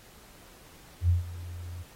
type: tone with ADSR envelope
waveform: sine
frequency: 87.31 Hz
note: F2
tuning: in tune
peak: -18 dBFS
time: 1.01-1.84 s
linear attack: 80 ms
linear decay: 140 ms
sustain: -18 dB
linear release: 27 ms
effects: pink hiss -54 dBFS RMS until 1.95 s + AAC 48 kbps